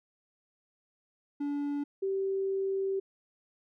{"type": "tone pair in turn", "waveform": ["triangle", "sine"], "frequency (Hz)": [287.4, 387.6], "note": ["D4", "G4"], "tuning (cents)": [-37, -20], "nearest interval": "perfect fourth", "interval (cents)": 517, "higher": "second", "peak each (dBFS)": -28, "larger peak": "neither", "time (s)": [[1.4, 1.84], [2.02, 3]], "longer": "second", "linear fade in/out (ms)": 10, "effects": []}